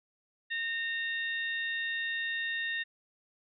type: harmonic tone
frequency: 920 Hz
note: A#5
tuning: 23 cents flat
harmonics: 2 / 3 / 4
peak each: -32 / -41 / -40 dBFS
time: 0.5-2.84 s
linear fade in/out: 20 ms
effects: none